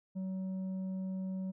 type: tone with tanh clipping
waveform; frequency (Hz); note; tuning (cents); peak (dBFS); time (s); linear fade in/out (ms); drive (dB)
sine; 188.5; F#3; +32; -36; 0.15-1.52; 20; 5
effects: none